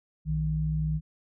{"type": "tone pair together", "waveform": "sine", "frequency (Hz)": [61.74, 155.31], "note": ["B1", "D#3"], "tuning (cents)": [0, -3], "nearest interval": "octave + major third", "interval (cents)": 1597, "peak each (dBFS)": [-31, -26], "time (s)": [0.25, 1.01], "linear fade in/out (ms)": 50, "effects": []}